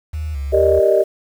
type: tone with vibrato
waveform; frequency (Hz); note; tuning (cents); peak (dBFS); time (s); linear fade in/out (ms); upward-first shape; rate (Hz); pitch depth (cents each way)
sine; 73.3; D2; -3; -21; 0.13-0.8; 10; square; 2.3; 93
type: chord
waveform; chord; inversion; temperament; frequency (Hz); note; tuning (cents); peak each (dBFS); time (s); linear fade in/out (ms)
sine; Eb major seventh; first; equal; 392 / 466.2 / 587.3 / 622.3; G4 / Bb4 / D5 / Eb5; 0 / 0 / 0 / 0; -15 / -19 / -18 / -14; 0.52-1.04; 20
effects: tanh soft clip ceiling 0 dBFS + 7-bit